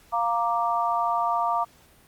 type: chord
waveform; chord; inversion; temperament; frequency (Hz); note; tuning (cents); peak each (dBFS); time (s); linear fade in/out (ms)
sine; Bb major; second; equal; 698.5 / 932.3 / 1174.7; F5 / Bb5 / D6; 0 / 0 / 0; -26; 0.12-1.65; 20
effects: pink hiss -56 dBFS RMS until 2.07 s + Opus 48 kbps